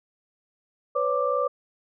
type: tone cluster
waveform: sine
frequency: 503 / 565 / 1179 Hz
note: B4 / C#5 / D6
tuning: +32 / +33 / +6 cents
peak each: -26 dBFS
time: 0.95-1.48 s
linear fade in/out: 10 ms
effects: none